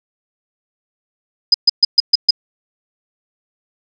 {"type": "tone bursts", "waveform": "sine", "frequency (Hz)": 4989, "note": "D#8", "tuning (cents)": 4, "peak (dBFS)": -5, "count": 6, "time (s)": [1.52, 2.308], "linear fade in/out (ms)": 5, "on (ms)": 23, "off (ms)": 130, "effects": []}